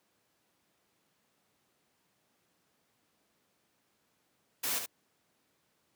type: noise with echo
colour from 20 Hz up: white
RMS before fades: -33 dBFS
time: 4.63-4.79 s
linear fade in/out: 10 ms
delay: 72 ms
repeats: 1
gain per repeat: -6 dB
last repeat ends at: 4.862 s
effects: pink hiss -74 dBFS RMS until 5.95 s + high-pass 150 Hz 12 dB/octave